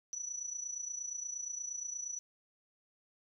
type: tone with amplitude modulation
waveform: sine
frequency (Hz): 5920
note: F#8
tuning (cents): 0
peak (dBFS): -35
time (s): 0.13-2.19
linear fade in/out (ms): 0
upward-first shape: sine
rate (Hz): 28.5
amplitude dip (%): 70
effects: none